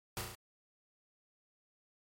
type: noise with echo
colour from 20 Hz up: pink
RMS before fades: -39 dBFS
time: 0.17-0.21 s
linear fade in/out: 0 ms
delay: 35 ms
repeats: 4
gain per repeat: -3 dB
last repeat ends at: 0.35 s
effects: MP3 64 kbps